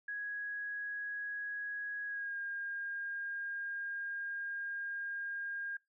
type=tone with pitch glide; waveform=sine; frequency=1661.2 to 1614.8 Hz; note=G#6 to G#6; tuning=0 to -49 cents; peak=-37 dBFS; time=0.08-5.77 s; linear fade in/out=5 ms; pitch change=-49 cents; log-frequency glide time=2.06-2.38 s; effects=noise-tail reverb RT60 0.2 s tail -23 dB re dry